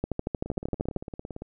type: two click trains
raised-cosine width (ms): 2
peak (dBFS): -23 / -14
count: 18 / 13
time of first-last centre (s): 0.46-1.42 / 0.04-0.963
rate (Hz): 17.7 / 13
effects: none